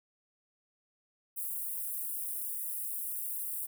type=high-pass noise; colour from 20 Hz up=white; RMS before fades=-37 dBFS; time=1.36-3.67 s; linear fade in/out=20 ms; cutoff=9200 Hz; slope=48 dB/octave; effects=none